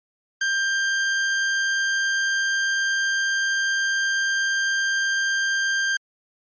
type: tone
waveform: 40% pulse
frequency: 1586 Hz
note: G6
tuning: 20 cents sharp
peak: -19 dBFS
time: 0.41-5.97 s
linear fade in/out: 5 ms
effects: MP3 32 kbps